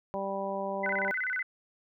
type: harmonic tone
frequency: 196 Hz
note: G3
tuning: in tune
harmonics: 1 / 2 / 3 / 4 / 5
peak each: -39 / -39 / -34 / -38 / -38 dBFS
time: 0.14-1.11 s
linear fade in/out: 0 ms
type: tone with vibrato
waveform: sine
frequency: 1748 Hz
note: A6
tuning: 12 cents flat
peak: -29 dBFS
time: 0.83-1.43 s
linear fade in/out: 10 ms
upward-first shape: square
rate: 16 Hz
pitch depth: 260 cents each way
effects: none